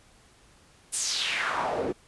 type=noise with band-pass filter sweep; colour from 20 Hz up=pink; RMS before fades=-29 dBFS; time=0.92-1.93 s; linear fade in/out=20 ms; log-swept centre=9600 to 320 Hz; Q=3; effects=pink hiss -58 dBFS RMS until 2.07 s + resampled to 24000 Hz